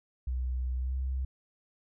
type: tone with pitch glide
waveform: sine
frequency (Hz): 63 to 65.3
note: B1 to C2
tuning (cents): +35 to -3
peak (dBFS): -29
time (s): 0.27-1.25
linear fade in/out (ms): 5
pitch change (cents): +62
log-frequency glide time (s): 0.78-0.95
effects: none